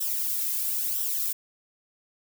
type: noise with flanger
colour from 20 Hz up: violet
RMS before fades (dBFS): -28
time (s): 0-1.33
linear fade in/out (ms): 10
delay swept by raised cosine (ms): 0.44 to 2.14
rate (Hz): 1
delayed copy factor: -0.7
effects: none